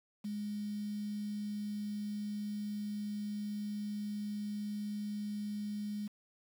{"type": "tone with quantisation", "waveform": "sine", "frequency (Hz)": 207.7, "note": "G#3", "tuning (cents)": 0, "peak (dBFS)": -36, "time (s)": [0.24, 6.08], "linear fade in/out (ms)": 10, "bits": 9, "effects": []}